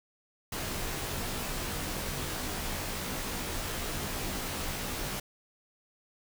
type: noise with comb filter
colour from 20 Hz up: pink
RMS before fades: -35 dBFS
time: 0.52-5.2 s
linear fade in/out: 5 ms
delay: 18 ms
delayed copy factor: -0.9
effects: none